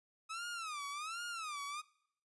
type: tone with vibrato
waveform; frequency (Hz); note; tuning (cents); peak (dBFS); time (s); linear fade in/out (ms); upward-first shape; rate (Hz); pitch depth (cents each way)
sawtooth; 1269; D#6; +34; -37; 0.29-1.82; 20; sine; 1.3; 200
effects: noise-tail reverb RT60 0.7 s tail -22 dB re dry + resampled to 24000 Hz